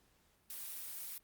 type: noise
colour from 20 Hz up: blue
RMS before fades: -45 dBFS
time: 0.5-1.18 s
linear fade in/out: 2 ms
effects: pink hiss -72 dBFS RMS until 1.23 s + Opus 48 kbps